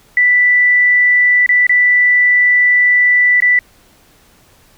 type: tone with dropouts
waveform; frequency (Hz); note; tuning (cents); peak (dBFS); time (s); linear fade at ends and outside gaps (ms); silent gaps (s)
sine; 1975.5; B6; 0; -7; 0.17-3.59; 2; 1.463-1.491 / 1.668-1.694 / 3.403-3.422
effects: pink hiss -49 dBFS RMS until 4.77 s